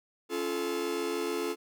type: chord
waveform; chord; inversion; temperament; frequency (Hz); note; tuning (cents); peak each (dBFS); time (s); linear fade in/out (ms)
45% pulse; Db augmented; none; just; 277.2 / 346.5 / 433.1; Db4 / F4 / A4; 0 / -14 / -27; -38 / -34 / -33; 0.29-1.56; 50
effects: none